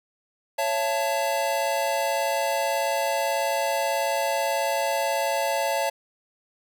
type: chord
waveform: square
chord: A major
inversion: first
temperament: equal with one note detuned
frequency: 554.4 / 672.7 / 880 Hz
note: C#5 / E5 / A5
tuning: 0 / +35 / 0 cents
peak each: -28 dBFS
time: 0.58-5.9 s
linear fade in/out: 10 ms
effects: none